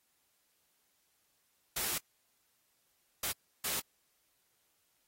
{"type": "noise bursts at uneven times", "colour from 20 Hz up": "white", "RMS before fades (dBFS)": -35, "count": 3, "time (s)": [[1.76, 1.98], [3.23, 3.32], [3.64, 3.8]], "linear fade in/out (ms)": 5, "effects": ["white hiss -75 dBFS RMS until 5.07 s", "AAC 48 kbps"]}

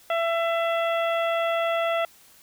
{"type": "harmonic tone", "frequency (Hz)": 669, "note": "E5", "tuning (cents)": 25, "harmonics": [1, 2, 3, 4, 5], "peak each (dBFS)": [-23, -29, -33, -35, -37], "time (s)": [0.1, 2.05], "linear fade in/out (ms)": 2, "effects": ["white hiss -54 dBFS RMS until 2.42 s"]}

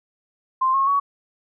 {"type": "tone with pitch steps", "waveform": "sine", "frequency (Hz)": [1046.5, 1085.3, 1125.5], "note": ["C6", "C#6", "C#6"], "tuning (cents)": [0, -37, 26], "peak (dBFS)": -16, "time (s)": [0.61, 1], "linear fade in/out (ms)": 10, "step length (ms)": 130, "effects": []}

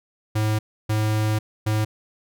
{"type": "tone bursts at uneven times", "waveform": "square", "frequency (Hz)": 107.8, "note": "A2", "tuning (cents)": -35, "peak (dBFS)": -20, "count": 3, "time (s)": [[0.35, 0.59], [0.89, 1.39], [1.66, 1.85]], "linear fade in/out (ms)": 10, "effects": []}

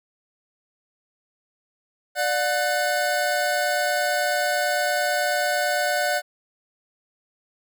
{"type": "tone cluster", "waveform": "square", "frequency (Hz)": [592, 721, 1498], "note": ["D5", "F#5", "F#6"], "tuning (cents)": [14, -45, 21], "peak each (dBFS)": -26, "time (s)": [2.15, 6.22], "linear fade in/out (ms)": 50, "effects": []}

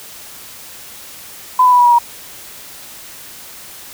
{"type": "tone with pitch steps", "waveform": "sine", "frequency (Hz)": [1009, 996.8, 984.8, 972.9, 961.2, 949.6], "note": ["B5", "B5", "B5", "B5", "B5", "A#5"], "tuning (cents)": [37, 16, -5, -26, -47, 32], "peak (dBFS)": -6, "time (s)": [1.59, 1.986], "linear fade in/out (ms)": 5, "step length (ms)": 66, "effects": ["white hiss -35 dBFS RMS until 3.93 s"]}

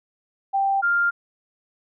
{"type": "tone pair in turn", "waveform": "sine", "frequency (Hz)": [785, 1398.7], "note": ["G5", "F6"], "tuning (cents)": [2, 2], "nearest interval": "minor seventh", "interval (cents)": 1000, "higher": "second", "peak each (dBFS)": [-18, -17], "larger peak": "second", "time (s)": [[0.53, 0.82], [0.82, 1.11]], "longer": "neither", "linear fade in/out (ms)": 20, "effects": []}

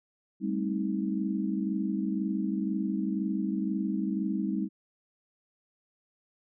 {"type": "chord", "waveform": "sine", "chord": "A half-diminished seventh", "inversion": "third", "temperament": "just", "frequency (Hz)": [198, 220, 264, 316.8], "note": ["G3", "A3", "C4", "Eb4"], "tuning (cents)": [18, 0, 16, 31], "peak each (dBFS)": [-30, -36, -35, -33], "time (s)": [0.4, 4.69], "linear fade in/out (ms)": 50, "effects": []}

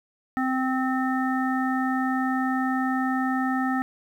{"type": "harmonic tone", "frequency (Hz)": 260, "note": "C4", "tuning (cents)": -11, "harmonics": [1, 3, 5, 7], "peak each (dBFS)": [-24, -29, -31, -32], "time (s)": [0.37, 3.82], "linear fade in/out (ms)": 0, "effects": ["9-bit"]}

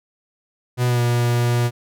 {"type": "tone with pitch glide", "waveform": "45% pulse", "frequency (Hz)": [123.47, 120.16], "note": ["B2", "B2"], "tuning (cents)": [0, -47], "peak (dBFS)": -16, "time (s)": [0.77, 1.71], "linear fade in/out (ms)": 50, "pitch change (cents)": -47, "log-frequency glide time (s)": [0.87, 1.01], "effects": []}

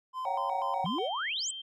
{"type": "tone with vibrato", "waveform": "triangle", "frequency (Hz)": 880, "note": "A5", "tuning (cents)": 0, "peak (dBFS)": -31, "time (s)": [0.13, 1.1], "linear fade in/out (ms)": 50, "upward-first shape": "square", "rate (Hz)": 4.1, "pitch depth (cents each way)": 270}
{"type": "chord", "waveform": "sine", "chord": "G half-diminished seventh", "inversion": "second", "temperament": "equal", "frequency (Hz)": [554.4, 698.5, 784, 932.3], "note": ["Db5", "F5", "G5", "Bb5"], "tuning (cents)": [0, 0, 0, 0], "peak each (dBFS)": [-38, -40, -35, -34], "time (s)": [0.25, 0.85], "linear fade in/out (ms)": 10}
{"type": "exponential sweep", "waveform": "sine", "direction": "up", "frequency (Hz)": [149.6, 8360], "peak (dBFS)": -31, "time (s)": [0.84, 1.51], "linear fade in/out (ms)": 5}
{"type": "tone", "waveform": "sine", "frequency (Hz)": 3151, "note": "G7", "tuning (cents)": 8, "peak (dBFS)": -38, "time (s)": [0.85, 1.62], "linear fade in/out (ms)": 10}
{"effects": []}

